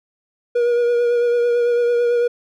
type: tone with vibrato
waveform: triangle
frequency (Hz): 478.5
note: A#4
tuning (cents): +45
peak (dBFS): -12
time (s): 0.55-2.28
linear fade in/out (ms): 10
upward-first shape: triangle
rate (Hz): 9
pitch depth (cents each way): 25
effects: none